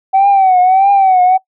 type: tone with vibrato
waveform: sine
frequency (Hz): 762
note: G5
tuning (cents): -49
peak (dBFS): -4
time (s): 0.13-1.38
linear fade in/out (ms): 20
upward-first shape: triangle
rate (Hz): 1.6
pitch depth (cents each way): 100
effects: noise-tail reverb RT60 0.1 s tail -21 dB re dry + tanh soft clip ceiling -3 dBFS